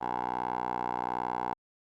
10% pulse tone with band-pass filter, 61.3 Hz, B1, 12 cents flat, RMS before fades -33 dBFS, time 0.01-1.54 s, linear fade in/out 5 ms, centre 850 Hz, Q 3.7, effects Opus 32 kbps

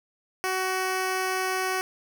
10% pulse tone, 374.6 Hz, F#4, 21 cents sharp, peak -17 dBFS, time 0.44-1.81 s, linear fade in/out 0 ms, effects 9-bit

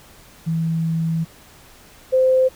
sine tone pair in turn, 163.3 / 518.4 Hz, E3 / C5, -16 / -16 cents, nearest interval octave + minor sixth, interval 2000 cents, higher second, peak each -18 / -12 dBFS, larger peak second, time 0.46-1.25 / 2.12-2.49 s, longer first, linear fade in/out 20 ms, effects pink hiss -47 dBFS RMS until 2.55 s

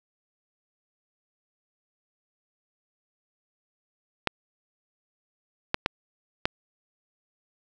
clicks, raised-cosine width 0.3 ms, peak -6 dBFS, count 4, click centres 4.273 / 5.744 / 5.861 / 6.455 s, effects none

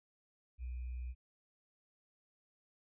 sine tone with sample-and-hold, 61.74 Hz, B1, in tune, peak -39 dBFS, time 0.58-1.15 s, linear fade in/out 50 ms, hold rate 2450 Hz, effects resampled to 8000 Hz

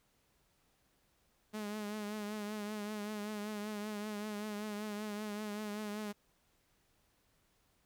sawtooth tone with vibrato, 210 Hz, G#3, 19 cents sharp, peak -35 dBFS, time 1.53-6.13 s, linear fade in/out 20 ms, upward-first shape triangle, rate 5.2 Hz, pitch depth 53 cents each way, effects pink hiss -74 dBFS RMS until 7.85 s

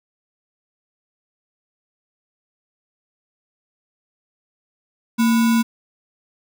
sine tone with sample-and-hold, 229.3 Hz, A#3, 28 cents flat, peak -13 dBFS, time 5.18-5.63 s, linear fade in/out 20 ms, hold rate 1225 Hz, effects none

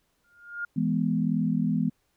sine tone with exponential growth, 1415 Hz, F6, 22 cents sharp, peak -27 dBFS, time 0.24-0.65 s, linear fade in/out 5 ms, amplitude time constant 89 ms
sine chord, E major, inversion none, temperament equal, 164.81 / 207.7 / 246.9 Hz, E3 / G#3 / B3, 0 / 0 / 0 cents, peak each -27 dBFS, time 0.76-1.9 s, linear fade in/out 10 ms
effects pink hiss -72 dBFS RMS until 2.16 s

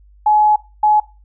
sine tone bursts at uneven times, 847 Hz, G#5, 34 cents sharp, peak -9 dBFS, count 2, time 0.26-0.56 / 0.83-1 s, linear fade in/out 5 ms, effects noise-tail reverb RT60 0.3 s tail -20 dB re dry + added 50 Hz sine -44 dBFS peak until 1.24 s

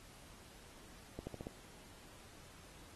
accelerating click train, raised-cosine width 2 ms, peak -30 dBFS, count 5, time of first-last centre 1.19-1.469 s, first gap 80 ms, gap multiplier 0.91, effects pink hiss -59 dBFS RMS until 2.95 s + AAC 32 kbps

